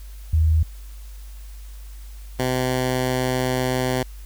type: tone pair in turn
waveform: sine / 10% pulse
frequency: 79.4 / 127.73 Hz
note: D#2 / C3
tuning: +36 / -41 cents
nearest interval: minor sixth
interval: 823 cents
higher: second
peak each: -14 / -12 dBFS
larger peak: second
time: 0.33-0.63 / 2.39-4.03 s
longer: second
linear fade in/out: 5 ms
effects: added 50 Hz sine -35 dBFS peak until 4.25 s + white hiss -51 dBFS RMS until 4.25 s